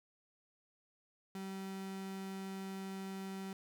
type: tone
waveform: 35% pulse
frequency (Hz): 192.4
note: G3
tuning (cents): -32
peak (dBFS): -40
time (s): 1.35-3.53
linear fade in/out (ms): 2
effects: none